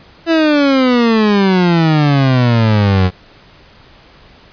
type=exponential sweep; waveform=30% pulse; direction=down; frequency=335.8 to 90 Hz; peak=-6 dBFS; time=0.26-3.11 s; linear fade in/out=50 ms; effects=pink hiss -43 dBFS RMS until 4.52 s + resampled to 11025 Hz